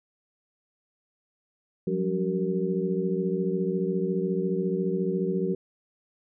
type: tone cluster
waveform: sine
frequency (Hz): 176.9 / 191.2 / 281.4 / 379.3 / 464.7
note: F3 / G3 / C#4 / F#4 / A#4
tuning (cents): +23 / -43 / +26 / +43 / -5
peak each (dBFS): -29 / -31 / -37 / -28 / -33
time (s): 1.87-5.55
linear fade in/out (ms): 5
effects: none